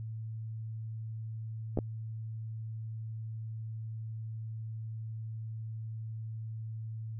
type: clicks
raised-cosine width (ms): 2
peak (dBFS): -17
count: 2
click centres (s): 1.774 / 1.788
effects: added 111 Hz sine -37 dBFS peak until 7.19 s